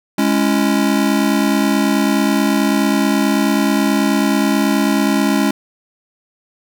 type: chord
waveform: square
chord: C# minor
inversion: second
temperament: just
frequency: 207.9 / 277.2 / 332.6 Hz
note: G#3 / C#4 / E4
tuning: +2 / 0 / +16 cents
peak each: -17 / -17 / -21 dBFS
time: 0.18-5.51 s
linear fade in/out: 5 ms
effects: none